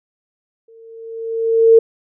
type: tone with exponential growth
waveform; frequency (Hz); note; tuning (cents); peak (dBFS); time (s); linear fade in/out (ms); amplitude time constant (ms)
sine; 453.6; A#4; -47; -3; 0.68-1.79; 5; 240
effects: none